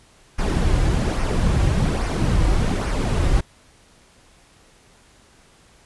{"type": "noise with flanger", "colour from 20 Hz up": "brown", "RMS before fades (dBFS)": -19, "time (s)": [0.38, 3.41], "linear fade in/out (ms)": 10, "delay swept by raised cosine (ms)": [0.26, 4.66], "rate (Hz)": 1.2, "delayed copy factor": -0.5, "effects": ["pink hiss -53 dBFS RMS until 5.85 s", "resampled to 24000 Hz"]}